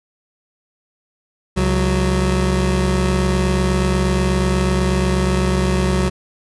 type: tone pair together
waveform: 25% pulse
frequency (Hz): 68.19 / 184.9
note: C#2 / F#3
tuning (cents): -28 / -1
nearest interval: octave + perfect fourth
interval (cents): 1727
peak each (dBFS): -14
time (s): 1.56-6.1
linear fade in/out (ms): 20
effects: resampled to 24000 Hz